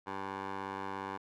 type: tone with band-pass filter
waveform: 15% pulse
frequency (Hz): 97.1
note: G2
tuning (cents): -16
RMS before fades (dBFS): -40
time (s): 0.06-1.18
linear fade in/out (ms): 20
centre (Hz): 980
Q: 1.5
effects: none

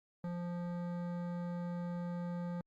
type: tone with hard clipping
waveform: triangle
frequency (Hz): 174.61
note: F3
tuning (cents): 0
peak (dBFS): -39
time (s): 0.24-2.61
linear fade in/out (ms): 2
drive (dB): 18
effects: Opus 48 kbps

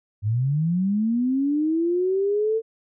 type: linear sweep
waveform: sine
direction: up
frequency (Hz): 99 to 452.5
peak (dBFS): -19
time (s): 0.22-2.62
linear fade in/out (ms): 50
effects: none

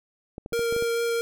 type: clicks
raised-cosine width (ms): 2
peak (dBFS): -22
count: 7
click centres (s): 0.381 / 0.461 / 0.524 / 0.593 / 0.725 / 0.764 / 0.824
type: tone with vibrato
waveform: square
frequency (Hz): 466.2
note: A#4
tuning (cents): 0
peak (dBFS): -24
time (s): 0.53-1.21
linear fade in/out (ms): 0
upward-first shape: triangle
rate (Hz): 4.5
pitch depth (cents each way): 9
effects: none

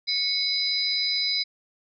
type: tone cluster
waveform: sine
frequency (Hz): 2202 / 4001 / 4954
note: C#7 / B7 / D#8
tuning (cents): -12 / +22 / -8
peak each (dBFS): -31 / -27 / -25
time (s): 0.07-1.44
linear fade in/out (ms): 20
effects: none

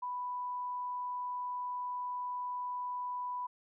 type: tone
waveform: sine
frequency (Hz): 990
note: B5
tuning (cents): +4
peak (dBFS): -35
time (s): 0.02-3.47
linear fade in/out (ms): 10
effects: none

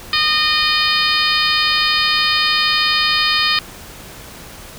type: harmonic tone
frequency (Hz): 613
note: D#5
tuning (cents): -26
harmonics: 2 / 3 / 4 / 5 / 6 / 7 / 8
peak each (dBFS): -21 / -21 / -21 / -21 / -21 / -21 / -21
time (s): 0.13-3.59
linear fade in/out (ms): 2
effects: pink hiss -36 dBFS RMS until 4.78 s

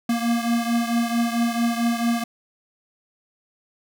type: beating tone pair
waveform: square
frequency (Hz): 233.1 / 237.6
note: A#3 / A#3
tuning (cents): 0 / +33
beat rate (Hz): 4.5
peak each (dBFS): -22 / -26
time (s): 0.09-2.24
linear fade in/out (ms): 5
effects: none

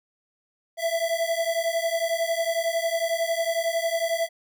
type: beating tone pair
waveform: square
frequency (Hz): 660 / 671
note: E5 / E5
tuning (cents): +2 / +31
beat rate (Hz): 11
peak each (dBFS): -27 / -27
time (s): 0.77-4.29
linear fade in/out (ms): 50
effects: none

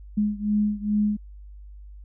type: beating tone pair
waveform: sine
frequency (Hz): 208.2 / 210.6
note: G#3 / G#3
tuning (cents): +5 / +24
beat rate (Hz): 2.4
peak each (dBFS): -23 / -25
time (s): 0.17-1.17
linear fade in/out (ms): 10
effects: added 50 Hz sine -40 dBFS peak until 2.04 s

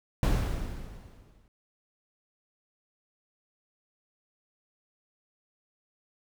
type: noise with exponential decay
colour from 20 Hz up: brown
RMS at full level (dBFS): -22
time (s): 0.23-1.48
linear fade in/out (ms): 1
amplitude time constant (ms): 270
effects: none

